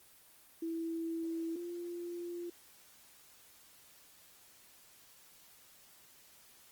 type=tone pair in turn; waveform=sine; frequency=329.6 / 346.9 Hz; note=E4 / F4; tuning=0 / -12 cents; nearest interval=minor second; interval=88 cents; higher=second; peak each=-35 / -39 dBFS; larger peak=first; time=0.62-1.56 / 1.56-2.5 s; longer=neither; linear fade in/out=5 ms; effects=white hiss -61 dBFS RMS until 6.71 s + Opus 24 kbps